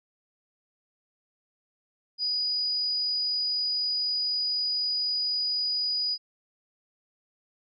sine tone, 4928 Hz, D#8, 17 cents flat, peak -25 dBFS, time 2.18-6.18 s, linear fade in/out 50 ms, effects none

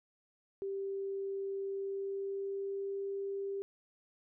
sine tone with pitch glide, 392 to 395 Hz, G4 to G4, 0 to +13 cents, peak -35 dBFS, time 0.62-3.62 s, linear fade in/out 0 ms, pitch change +13 cents, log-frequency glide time 1.64-3.05 s, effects none

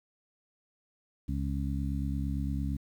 harmonic tone, 68.8 Hz, C#2, 12 cents flat, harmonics 1 / 2 / 3 / 4, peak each -32 / -35 / -37 / -38 dBFS, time 1.28-2.77 s, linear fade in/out 10 ms, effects 10-bit

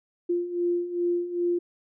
sine beating tone pair, 347.4 / 349.9 Hz, F4 / F4, -9 / +3 cents, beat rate 2.5 Hz, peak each -30 / -25 dBFS, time 0.29-1.59 s, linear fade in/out 10 ms, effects none

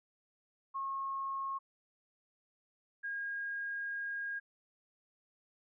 sine tone pair in turn, 1086 / 1627.2 Hz, C#6 / G#6, -36 / -36 cents, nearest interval perfect fifth, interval 700 cents, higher second, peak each -35 / -36 dBFS, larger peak first, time 0.74-1.59 / 3.03-4.4 s, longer second, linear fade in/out 20 ms, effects none

